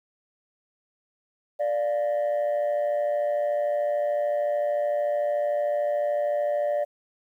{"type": "tone pair together", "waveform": "sine", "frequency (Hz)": [587.3, 700.8], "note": ["D5", "F5"], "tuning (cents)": [0, 6], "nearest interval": "minor third", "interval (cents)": 306, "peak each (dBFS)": [-21, -28], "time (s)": [1.59, 6.85], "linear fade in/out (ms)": 20, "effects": ["tanh soft clip ceiling -20 dBFS", "10-bit"]}